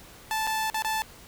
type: tone with dropouts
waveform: sawtooth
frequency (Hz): 877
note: A5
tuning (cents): -6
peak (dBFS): -22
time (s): 0.31-1.02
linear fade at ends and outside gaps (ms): 0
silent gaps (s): 0.469-0.473 / 0.7-0.744 / 0.822-0.847
effects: pink hiss -49 dBFS RMS until 1.27 s